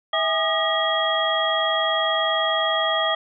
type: tone cluster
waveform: sine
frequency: 649 / 819 / 1222 / 1905 / 3287 Hz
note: E5 / G#5 / D#6 / A#6 / G#7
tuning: -27 / -24 / -32 / +37 / -19 cents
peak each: -24 / -29 / -25 / -27 / -24 dBFS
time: 0.13-3.15 s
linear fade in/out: 5 ms
effects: none